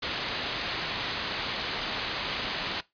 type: low-pass noise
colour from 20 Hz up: white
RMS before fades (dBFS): -33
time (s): 0.02-2.81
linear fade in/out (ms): 10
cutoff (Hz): 4600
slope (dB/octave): 48
effects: noise-tail reverb RT60 0.2 s tail -20 dB re dry + resampled to 11025 Hz